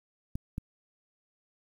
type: clicks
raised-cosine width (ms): 5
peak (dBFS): -21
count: 2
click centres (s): 0.355 / 0.581
effects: 9-bit